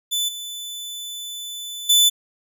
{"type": "tone with level steps", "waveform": "sawtooth", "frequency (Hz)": 3500, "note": "A7", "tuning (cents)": -10, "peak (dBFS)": [-17, -27, -9], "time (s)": [0.11, 2.1], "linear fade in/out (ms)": 20, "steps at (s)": [0.28, 1.89], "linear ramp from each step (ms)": 10, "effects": []}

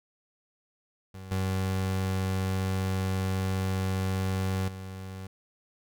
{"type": "tone with level steps", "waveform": "30% pulse", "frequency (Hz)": 94.8, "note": "F#2", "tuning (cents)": 43, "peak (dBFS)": [-38, -24, -35], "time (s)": [1.14, 5.27], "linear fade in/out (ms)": 5, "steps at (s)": [1.31, 4.68], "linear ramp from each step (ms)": 5, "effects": []}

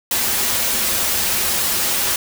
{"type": "noise with comb filter", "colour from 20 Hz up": "white", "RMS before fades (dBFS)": -19, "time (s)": [0.11, 2.16], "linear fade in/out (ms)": 2, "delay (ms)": 6.7, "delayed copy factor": -0.5, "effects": []}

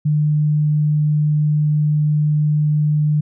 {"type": "tone", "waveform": "sine", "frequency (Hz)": 150.5, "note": "D3", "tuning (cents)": 43, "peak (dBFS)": -13, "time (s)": [0.05, 3.21], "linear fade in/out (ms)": 10, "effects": []}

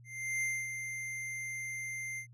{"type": "tone with ADSR envelope", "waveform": "square", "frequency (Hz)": 2093, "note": "C7", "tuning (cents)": 0, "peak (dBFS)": -31, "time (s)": [0.04, 2.27], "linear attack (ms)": 380, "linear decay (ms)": 250, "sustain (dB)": -7, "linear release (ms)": 88, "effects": ["added 120 Hz sine -53 dBFS peak until 2.33 s", "low-pass 12000 Hz 12 dB/octave"]}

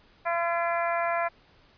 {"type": "harmonic tone", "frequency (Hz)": 340.1, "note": "F4", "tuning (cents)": -46, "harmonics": [2, 3, 4, 5, 6, 7], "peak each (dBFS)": [-27, -31, -33, -35, -37, -38], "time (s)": [0.25, 1.29], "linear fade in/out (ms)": 20, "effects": ["pink hiss -59 dBFS RMS until 1.77 s", "resampled to 11025 Hz"]}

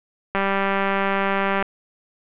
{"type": "click train", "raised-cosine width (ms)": 0.5, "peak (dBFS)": -7, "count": 251, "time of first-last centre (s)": [0.35, 1.626], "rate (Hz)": 196, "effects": ["resampled to 8000 Hz", "8-bit"]}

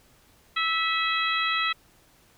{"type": "harmonic tone with a mistuned harmonic", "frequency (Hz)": 655, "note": "E5", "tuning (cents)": -11, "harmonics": [2, 3, 4, 5, 6], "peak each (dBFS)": [-27, -29, -30, -31, -32], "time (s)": [0.56, 1.73], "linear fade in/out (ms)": 10, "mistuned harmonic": 4, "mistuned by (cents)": -34, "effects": ["pink hiss -59 dBFS RMS until 2.37 s"]}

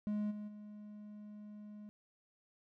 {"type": "tone with level steps", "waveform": "triangle", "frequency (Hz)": 209.3, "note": "G#3", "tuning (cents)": 14, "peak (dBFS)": [-32, -40, -46], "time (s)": [0.07, 1.89], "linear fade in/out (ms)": 0, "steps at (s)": [0.3, 0.47], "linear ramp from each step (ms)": 20, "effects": []}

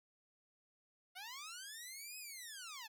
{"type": "linear two-way sweep", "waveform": "10% pulse", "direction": "up then down", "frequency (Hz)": [703, 2558, 826], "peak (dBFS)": -39, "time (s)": [1.15, 2.88], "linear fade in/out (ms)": 20, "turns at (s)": 2.18, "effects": []}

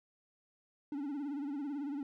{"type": "tone with vibrato", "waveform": "triangle", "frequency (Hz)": 284.8, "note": "C#4", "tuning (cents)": 47, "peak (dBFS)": -34, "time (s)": [0.92, 2.03], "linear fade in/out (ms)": 2, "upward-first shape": "sine", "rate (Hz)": 18, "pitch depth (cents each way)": 95, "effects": []}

